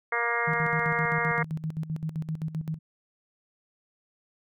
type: harmonic tone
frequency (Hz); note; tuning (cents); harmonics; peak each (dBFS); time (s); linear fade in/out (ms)
235.6; A#3; +19; 2 / 3 / 4 / 5 / 6 / 7 / 8 / 9; -33 / -35 / -34 / -32 / -34 / -33 / -32 / -31; 0.12-1.43; 5
type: tone with tremolo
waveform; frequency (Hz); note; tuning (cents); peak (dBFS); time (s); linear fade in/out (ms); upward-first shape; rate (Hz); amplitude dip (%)
sine; 158.2; D#3; +29; -27; 0.47-2.79; 10; square; 7.7; 75
effects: none